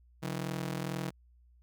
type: ring-modulated tone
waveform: sawtooth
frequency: 160 Hz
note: D#3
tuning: 49 cents sharp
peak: -27 dBFS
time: 0.22-1.11 s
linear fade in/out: 20 ms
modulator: 21.1 Hz
effects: added 60 Hz sine -59 dBFS peak until 1.62 s